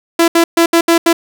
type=tone bursts at uneven times; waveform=sawtooth; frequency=335.5 Hz; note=E4; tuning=31 cents sharp; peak=-3 dBFS; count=6; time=0.19-0.28 / 0.35-0.44 / 0.57-0.66 / 0.73-0.81 / 0.88-0.98 / 1.06-1.13 s; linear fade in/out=5 ms; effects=none